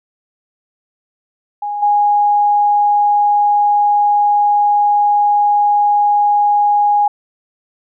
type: tone with level steps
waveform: sine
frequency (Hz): 825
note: G#5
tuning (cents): -12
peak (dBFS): -18 / -9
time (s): 1.62-7.08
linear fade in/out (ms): 5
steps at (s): 1.82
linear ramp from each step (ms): 10
effects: none